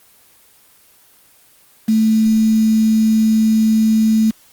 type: tone with quantisation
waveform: sine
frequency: 220 Hz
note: A3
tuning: in tune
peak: -10 dBFS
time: 1.88-4.31 s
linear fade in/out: 10 ms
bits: 5
effects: white hiss -50 dBFS RMS until 4.52 s + Opus 24 kbps